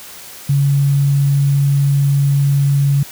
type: tone with sample-and-hold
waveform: sine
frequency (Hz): 140.3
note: C#3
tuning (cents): +21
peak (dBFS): -10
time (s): 0.49-3.03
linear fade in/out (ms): 5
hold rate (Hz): 11025
effects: white hiss -35 dBFS RMS until 3.11 s + high-pass 60 Hz 12 dB/octave